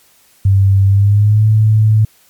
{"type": "tone with pitch glide", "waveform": "sine", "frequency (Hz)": [97.7, 108.4], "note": ["G2", "A2"], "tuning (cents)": [-5, -25], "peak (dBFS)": -6, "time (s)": [0.45, 2.05], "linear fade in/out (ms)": 5, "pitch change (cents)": 180, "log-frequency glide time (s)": [0.86, 1.46], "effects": ["white hiss -50 dBFS RMS until 2.29 s", "MP3 96 kbps"]}